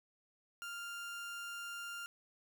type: tone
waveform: 30% pulse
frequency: 1396.9 Hz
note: F6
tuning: in tune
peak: -40 dBFS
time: 0.62-2.06 s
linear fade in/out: 0 ms
effects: none